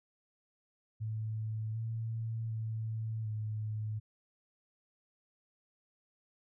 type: tone with pitch steps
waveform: sine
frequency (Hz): 109.5 / 113 / 111 / 107.8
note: A2 / A2 / A2 / A2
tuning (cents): -8 / +47 / +16 / -35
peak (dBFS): -34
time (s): 1-4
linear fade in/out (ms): 20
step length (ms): 750
effects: none